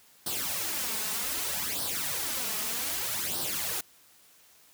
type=noise with flanger; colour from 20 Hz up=white; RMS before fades=-32 dBFS; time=0.26-3.81 s; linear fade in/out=5 ms; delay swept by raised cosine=0.21 to 4.71 ms; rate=0.64 Hz; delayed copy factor=+0.7; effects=white hiss -59 dBFS RMS until 4.73 s + high-pass 60 Hz 12 dB/octave